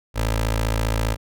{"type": "tone with notch filter", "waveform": "15% pulse", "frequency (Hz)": 55, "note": "A1", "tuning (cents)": 0, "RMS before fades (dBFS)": -22, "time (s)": [0.14, 1.17], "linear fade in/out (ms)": 50, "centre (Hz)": 180, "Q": 1, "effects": []}